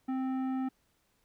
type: tone with tanh clipping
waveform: sine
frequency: 261.6 Hz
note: C4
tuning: in tune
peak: -32 dBFS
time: 0.08-0.69 s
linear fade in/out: 10 ms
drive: 12 dB
effects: pink hiss -73 dBFS RMS until 1.24 s